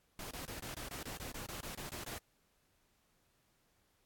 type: noise bursts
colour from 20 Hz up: pink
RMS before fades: -45 dBFS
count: 14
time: 0.19-2.182 s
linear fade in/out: 2 ms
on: 120 ms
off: 24 ms
effects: pink hiss -75 dBFS RMS until 4.05 s + AAC 64 kbps